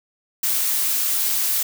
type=noise; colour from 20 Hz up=blue; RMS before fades=-21 dBFS; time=0.43-1.63 s; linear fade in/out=5 ms; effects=none